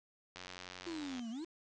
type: click train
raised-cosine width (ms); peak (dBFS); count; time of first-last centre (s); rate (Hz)
0.2; -29; 77; 0.36-1.194; 91.1
type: exponential two-way sweep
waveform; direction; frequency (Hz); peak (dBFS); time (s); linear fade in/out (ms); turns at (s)
triangle; down then up; 349.2 to 219.4 to 349.2; -38; 0.86-1.45; 10; 1.3
effects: resampled to 16000 Hz + 9-bit